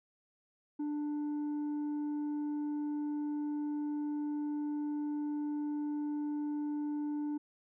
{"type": "tone with tanh clipping", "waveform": "sine", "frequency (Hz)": 295.6, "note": "D4", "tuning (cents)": 11, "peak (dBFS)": -34, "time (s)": [0.79, 7.38], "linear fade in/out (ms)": 10, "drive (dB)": 4, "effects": []}